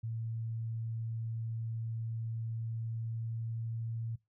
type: tone with pitch glide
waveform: sine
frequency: 113.5 to 114.29 Hz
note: A#2 to A#2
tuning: -46 to -34 cents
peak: -35 dBFS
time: 0.03-4.16 s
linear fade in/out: 10 ms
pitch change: +12 cents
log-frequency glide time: 2.51-4.04 s
effects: noise-tail reverb RT60 0.2 s tail -21 dB re dry